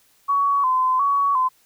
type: tone with vibrato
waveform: sine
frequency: 1074 Hz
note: C6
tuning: 45 cents sharp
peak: -16 dBFS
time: 0.28-1.49 s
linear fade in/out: 20 ms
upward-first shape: square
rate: 1.4 Hz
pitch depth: 79 cents each way
effects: white hiss -59 dBFS RMS until 1.65 s